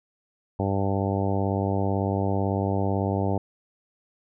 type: harmonic tone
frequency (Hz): 98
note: G2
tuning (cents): 0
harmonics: 1 / 2 / 3 / 4 / 5 / 6 / 7 / 8 / 9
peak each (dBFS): -26 / -29 / -31 / -32 / -33 / -34 / -34 / -35 / -36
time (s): 0.59-3.38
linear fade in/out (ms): 5
effects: none